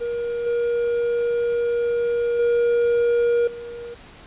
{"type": "tone with level steps", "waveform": "triangle", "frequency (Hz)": 474.3, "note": "A#4", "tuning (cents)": 30, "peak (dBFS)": [-21, -17, -14, -30], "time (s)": [0, 3.95], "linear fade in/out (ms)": 20, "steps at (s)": [0.46, 2.39, 3.47], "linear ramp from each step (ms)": 5, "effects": ["pink hiss -45 dBFS RMS until 4.26 s", "resampled to 8000 Hz"]}